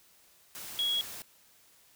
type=tone in noise; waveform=sine; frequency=3322 Hz; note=G#7; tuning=in tune; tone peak=-27 dBFS; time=0.79-1.01 s; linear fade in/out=0 ms; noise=white; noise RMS=-43 dBFS; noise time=0.55-1.22 s; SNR=+13 dB; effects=white hiss -62 dBFS RMS until 1.95 s